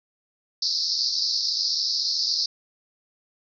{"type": "band-pass noise", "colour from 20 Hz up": "white", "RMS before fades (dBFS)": -25, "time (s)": [0.62, 2.46], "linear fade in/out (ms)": 5, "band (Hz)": [4200, 5400], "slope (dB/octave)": 96, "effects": []}